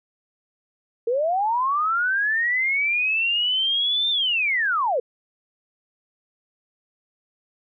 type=linear two-way sweep; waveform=sine; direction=up then down; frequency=447.6 to 3619 to 447.6 Hz; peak=-19 dBFS; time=1.07-5 s; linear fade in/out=5 ms; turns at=4.1 s; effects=none